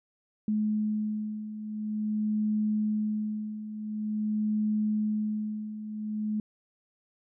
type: beating tone pair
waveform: sine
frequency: 212.8 / 213.27 Hz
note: G#3 / G#3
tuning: +42 / +46 cents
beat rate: 0.47 Hz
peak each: -33 / -28 dBFS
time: 0.48-6.4 s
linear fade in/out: 2 ms
effects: none